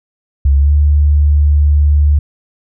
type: tone with pitch glide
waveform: sine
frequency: 69.3 to 73.42 Hz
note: C#2 to D2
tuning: 0 to 0 cents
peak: -6 dBFS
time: 0.45-2.19 s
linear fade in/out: 5 ms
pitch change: +100 cents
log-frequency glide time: 0.57-0.72 s
effects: none